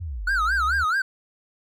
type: linear two-way sweep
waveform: sine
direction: down then up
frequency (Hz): 93.1 to 43.41 to 75.1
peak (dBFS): -28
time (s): 0-0.85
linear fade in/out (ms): 20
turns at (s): 0.25
type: tone with vibrato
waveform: triangle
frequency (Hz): 1414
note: F6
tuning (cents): +21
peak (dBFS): -18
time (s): 0.27-1.02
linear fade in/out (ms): 5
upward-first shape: sine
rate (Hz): 4.6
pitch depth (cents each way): 230
effects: none